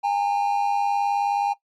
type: tone pair together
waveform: triangle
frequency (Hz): 810.7 / 910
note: G#5 / A#5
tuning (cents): -42 / -42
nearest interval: major second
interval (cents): 200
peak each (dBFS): -19 / -24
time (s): 0.03-1.54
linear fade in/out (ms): 20
effects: noise-tail reverb RT60 0.1 s tail -17 dB re dry + Opus 48 kbps